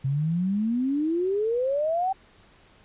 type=exponential sweep; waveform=sine; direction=up; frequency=130.81 to 784 Hz; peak=-22 dBFS; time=0.04-2.13 s; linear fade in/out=10 ms; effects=pink hiss -56 dBFS RMS until 2.84 s + resampled to 8000 Hz